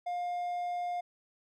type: tone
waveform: triangle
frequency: 708 Hz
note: F5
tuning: 23 cents sharp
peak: -30 dBFS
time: 0.06-1.01 s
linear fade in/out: 10 ms
effects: none